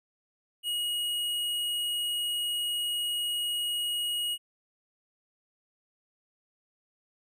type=tone; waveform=square; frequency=2892 Hz; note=F#7; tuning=40 cents flat; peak=-29 dBFS; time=0.63-4.38 s; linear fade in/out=50 ms; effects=none